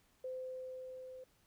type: tone with level ramp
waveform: sine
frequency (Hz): 514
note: C5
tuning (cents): -31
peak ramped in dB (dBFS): -39 to -48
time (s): 0.24-1.24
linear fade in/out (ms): 5
effects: pink hiss -72 dBFS RMS until 1.46 s